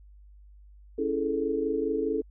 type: chord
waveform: sine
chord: A major seventh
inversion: first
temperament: equal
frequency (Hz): 277.2 / 329.6 / 415.3 / 440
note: C#4 / E4 / G#4 / A4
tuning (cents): 0 / 0 / 0 / 0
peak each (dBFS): -32 / -32 / -34 / -28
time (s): 0.98-2.22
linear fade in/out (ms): 10
effects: added 50 Hz sine -49 dBFS peak until 2.3 s